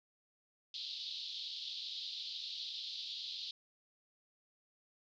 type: band-pass noise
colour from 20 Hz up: pink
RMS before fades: -44 dBFS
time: 0.74-3.51 s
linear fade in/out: 2 ms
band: 3400 to 4500 Hz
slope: 48 dB/octave
effects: none